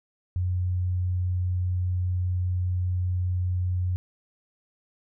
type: tone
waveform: sine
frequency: 90.5 Hz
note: F#2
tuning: 38 cents flat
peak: -23 dBFS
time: 0.36-3.96 s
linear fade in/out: 0 ms
effects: none